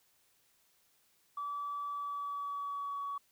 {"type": "tone with pitch glide", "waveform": "sine", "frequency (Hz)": [1152, 1128.9], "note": ["D6", "C#6"], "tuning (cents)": [-34, 31], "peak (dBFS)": -35, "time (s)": [1.37, 3.18], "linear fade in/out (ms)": 5, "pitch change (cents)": -35, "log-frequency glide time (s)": [1.91, 3.02], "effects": ["tanh soft clip ceiling -31 dBFS", "white hiss -71 dBFS RMS until 3.31 s"]}